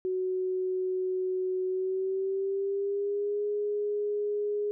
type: tone with pitch glide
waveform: sine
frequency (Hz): 371.3 to 414.4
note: F#4 to G#4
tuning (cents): +6 to -4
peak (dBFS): -27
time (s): 0.05-4.71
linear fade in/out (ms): 0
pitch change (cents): +190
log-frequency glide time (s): 1.66-3.45
effects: none